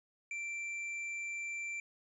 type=tone with tanh clipping; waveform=sine; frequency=2349 Hz; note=D7; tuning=in tune; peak=-39 dBFS; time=0.31-1.8 s; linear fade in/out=2 ms; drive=8 dB; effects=resampled to 24000 Hz